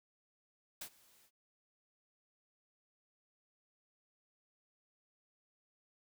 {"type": "noise with ADSR envelope", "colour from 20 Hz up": "white", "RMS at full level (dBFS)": -43, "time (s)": [0.81, 1.31], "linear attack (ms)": 6, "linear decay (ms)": 73, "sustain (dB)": -24, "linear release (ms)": 61, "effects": []}